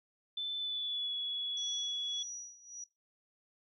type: tone with pitch glide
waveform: sine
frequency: 3520 to 3381 Hz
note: A7 to G#7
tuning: 0 to +30 cents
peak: -34 dBFS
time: 0.37-2.23 s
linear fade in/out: 5 ms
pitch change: -70 cents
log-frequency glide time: 0.58-1.14 s
type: tone with tremolo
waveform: sine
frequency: 5820 Hz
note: F#8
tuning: 29 cents flat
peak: -39 dBFS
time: 1.57-2.84 s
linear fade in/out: 2 ms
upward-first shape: sine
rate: 1.7 Hz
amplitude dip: 85%
effects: noise-tail reverb RT60 0.2 s tail -19 dB re dry